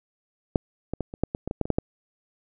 clicks, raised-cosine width 2 ms, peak -6 / -15 / -14 / -23 / -8 / -14 / -16 / -15 / -10 / -19 / -7 / -8 dBFS, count 12, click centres 0.558 / 0.936 / 1.007 / 1.139 / 1.236 / 1.349 / 1.476 / 1.511 / 1.613 / 1.655 / 1.703 / 1.785 s, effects none

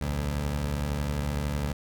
20% pulse beating tone pair, 61.74 / 72.74 Hz, B1 / D2, 0 / -16 cents, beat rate 11 Hz, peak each -31 / -23 dBFS, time 0.01-1.73 s, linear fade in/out 5 ms, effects none

